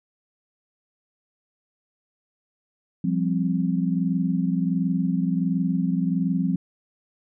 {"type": "chord", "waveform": "sine", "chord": "F suspended second", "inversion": "none", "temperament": "equal", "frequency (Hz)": [174.61, 196, 261.6], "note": ["F3", "G3", "C4"], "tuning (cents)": [0, 0, 0], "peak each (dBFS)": [-23, -26, -26], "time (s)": [3.04, 6.56], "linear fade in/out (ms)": 5, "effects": []}